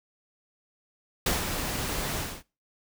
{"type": "noise with ADSR envelope", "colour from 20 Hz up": "pink", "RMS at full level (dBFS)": -24, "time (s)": [1.26, 2.43], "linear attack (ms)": 4, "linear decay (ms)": 140, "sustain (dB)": -7, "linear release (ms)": 250, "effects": ["noise-tail reverb RT60 0.3 s tail -22 dB re dry"]}